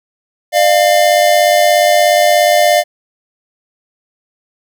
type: tone pair together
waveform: square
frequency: 601.6 / 698.5 Hz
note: D5 / F5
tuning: +42 / 0 cents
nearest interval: minor third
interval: 258 cents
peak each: -11 dBFS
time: 0.52-2.84 s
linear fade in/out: 50 ms
effects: none